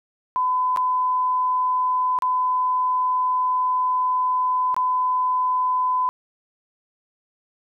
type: tone with dropouts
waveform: sine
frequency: 1009 Hz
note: B5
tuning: 37 cents sharp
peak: -18 dBFS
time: 0.36-6.09 s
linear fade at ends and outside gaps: 0 ms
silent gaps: 0.762-0.772 / 2.188-2.222 / 4.744-4.765 s
effects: none